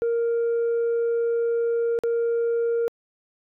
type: tone with dropouts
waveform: sine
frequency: 466.2 Hz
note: A#4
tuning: in tune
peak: -18 dBFS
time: 0.02-2.88 s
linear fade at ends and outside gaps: 0 ms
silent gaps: 1.989-2.036 s
effects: tanh soft clip ceiling -19 dBFS

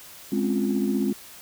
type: chord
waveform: sine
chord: Db major seventh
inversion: second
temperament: equal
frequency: 207.7 / 261.6 / 277.2 / 349.2 Hz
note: Ab3 / C4 / Db4 / F4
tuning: 0 / 0 / 0 / 0 cents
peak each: -24 / -26 / -29 / -28 dBFS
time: 0.32-1.13 s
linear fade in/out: 5 ms
effects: tanh soft clip ceiling -13 dBFS + white hiss -45 dBFS RMS until 1.41 s

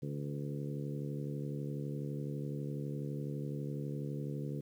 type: harmonic tone with a mistuned harmonic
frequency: 72 Hz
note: D2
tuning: 34 cents flat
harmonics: 2 / 3 / 4 / 5 / 6 / 7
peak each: -38 / -45 / -45 / -48 / -48 / -50 dBFS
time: 0.02-4.61 s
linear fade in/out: 10 ms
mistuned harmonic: 7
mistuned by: -17 cents
effects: 11-bit

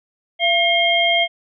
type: tone cluster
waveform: sine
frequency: 681 / 2146 / 3194 Hz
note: F5 / C7 / G7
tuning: -44 / +43 / +32 cents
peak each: -18 dBFS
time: 0.39-1.28 s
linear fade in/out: 50 ms
effects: none

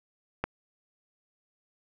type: click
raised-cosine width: 0.5 ms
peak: -13 dBFS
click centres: 0.44 s
effects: none

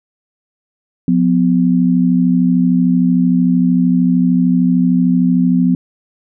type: tone pair together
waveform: sine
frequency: 178.4 / 251.6 Hz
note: F3 / B3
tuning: +37 / +32 cents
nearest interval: tritone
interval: 595 cents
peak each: -12 dBFS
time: 1.08-5.75 s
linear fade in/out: 2 ms
effects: none

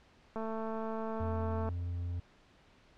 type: click train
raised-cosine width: 1 ms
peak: -26 dBFS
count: 296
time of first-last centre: 0.36-1.689 s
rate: 222 Hz
type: tone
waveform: triangle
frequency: 87.3 Hz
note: F2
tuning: in tune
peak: -32 dBFS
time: 1.2-2.2 s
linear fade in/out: 5 ms
effects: pink hiss -63 dBFS RMS until 2.97 s + low-pass 4000 Hz 12 dB/octave

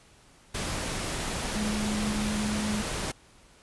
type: tone in noise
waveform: sine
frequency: 211.2 Hz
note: G#3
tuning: 29 cents sharp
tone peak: -28 dBFS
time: 1.55-2.82 s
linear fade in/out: 10 ms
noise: pink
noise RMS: -32 dBFS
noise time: 0.54-3.12 s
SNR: +1 dB
effects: pink hiss -57 dBFS RMS until 3.62 s + resampled to 24000 Hz

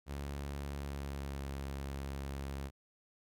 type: tone with pitch glide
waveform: sawtooth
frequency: 70.5 to 68.85 Hz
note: C#2 to C#2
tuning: +30 to -11 cents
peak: -35 dBFS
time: 0.06-2.71 s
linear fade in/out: 50 ms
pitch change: -41 cents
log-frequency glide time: 0.77-1.46 s
effects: none

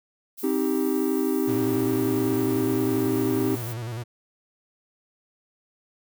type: noise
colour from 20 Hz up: violet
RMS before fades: -38 dBFS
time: 0.37-3.74 s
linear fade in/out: 20 ms
type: chord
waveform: triangle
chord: C minor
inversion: none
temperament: just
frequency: 261.6 / 314 / 392.4 Hz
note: C4 / Eb4 / G4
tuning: 0 / +16 / +2 cents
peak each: -24 dBFS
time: 0.43-3.56 s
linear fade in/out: 10 ms
type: tone with vibrato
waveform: 45% pulse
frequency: 116.54 Hz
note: A#2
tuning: in tune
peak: -30 dBFS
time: 1.47-4.04 s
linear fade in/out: 20 ms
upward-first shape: square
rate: 10 Hz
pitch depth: 71 cents each way
effects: none

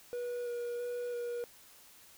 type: tone with vibrato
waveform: triangle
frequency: 482.5 Hz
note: B4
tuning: 40 cents flat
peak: -33 dBFS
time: 0.13-1.44 s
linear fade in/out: 0 ms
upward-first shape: square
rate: 1.5 Hz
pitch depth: 12 cents each way
effects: white hiss -58 dBFS RMS until 2.17 s

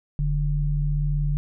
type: tone pair together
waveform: sine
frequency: 41.81 / 146.83 Hz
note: E1 / D3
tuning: +25 / 0 cents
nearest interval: octave + minor seventh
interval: 2175 cents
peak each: -23 dBFS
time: 0.19-1.37 s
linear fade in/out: 0 ms
effects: none

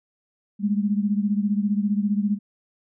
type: beating tone pair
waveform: sine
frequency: 202 / 217 Hz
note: G#3 / A3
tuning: -48 / -24 cents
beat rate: 15 Hz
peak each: -21 / -25 dBFS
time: 0.59-2.39 s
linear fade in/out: 50 ms
effects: none

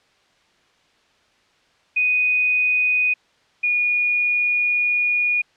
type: tone pair in turn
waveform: sine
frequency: 2489 / 2446 Hz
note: D#7 / D#7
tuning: 0 / -30 cents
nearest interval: unison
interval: 30 cents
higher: first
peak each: -15 / -16 dBFS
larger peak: first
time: 1.96-3.14 / 3.63-5.42 s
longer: second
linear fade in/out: 10 ms
effects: white hiss -59 dBFS RMS until 5.56 s + low-pass 4000 Hz 12 dB/octave

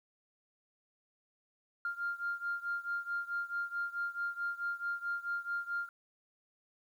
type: beating tone pair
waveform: sine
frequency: 1396.9 / 1401.5 Hz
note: F6 / F6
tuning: 0 / +6 cents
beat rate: 4.6 Hz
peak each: -36 / -38 dBFS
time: 1.85-5.89 s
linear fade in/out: 2 ms
effects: tanh soft clip ceiling -27 dBFS + 11-bit

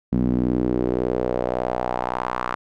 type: tone with band-pass filter sweep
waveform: sawtooth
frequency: 61.74 Hz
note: B1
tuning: in tune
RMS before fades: -23 dBFS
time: 0.12-2.55 s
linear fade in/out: 5 ms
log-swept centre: 220 to 1200 Hz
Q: 2.6
effects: none

